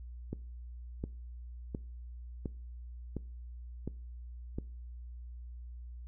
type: click train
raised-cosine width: 3 ms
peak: -23 dBFS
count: 7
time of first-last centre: 0.33-4.585 s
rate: 1.41 Hz
effects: noise-tail reverb RT60 0.4 s tail -22 dB re dry + added 60 Hz sine -43 dBFS peak until 6.07 s